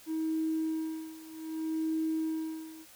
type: tone with tremolo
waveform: triangle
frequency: 318.5 Hz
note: D#4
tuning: 41 cents sharp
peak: -24 dBFS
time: 0.06-2.86 s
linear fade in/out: 50 ms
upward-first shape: sine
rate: 0.64 Hz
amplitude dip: 90%
effects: tanh soft clip ceiling -26 dBFS + white hiss -55 dBFS RMS until 2.95 s